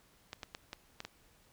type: clicks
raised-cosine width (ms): 0.2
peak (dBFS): -24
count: 6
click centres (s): 0.331 / 0.432 / 0.549 / 0.731 / 1.004 / 1.05
effects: pink hiss -66 dBFS RMS until 1.52 s